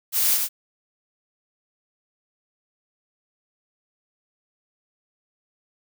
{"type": "noise with echo", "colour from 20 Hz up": "blue", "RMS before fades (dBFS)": -21, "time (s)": [0.12, 0.39], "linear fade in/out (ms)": 50, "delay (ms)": 100, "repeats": 1, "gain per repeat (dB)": -3, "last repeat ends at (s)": 0.49, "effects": []}